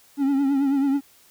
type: tone with vibrato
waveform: triangle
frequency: 276.2 Hz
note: C#4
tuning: 6 cents flat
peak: -16 dBFS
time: 0.17-1.01 s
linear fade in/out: 50 ms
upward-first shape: triangle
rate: 9.2 Hz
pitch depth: 71 cents each way
effects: white hiss -55 dBFS RMS until 1.3 s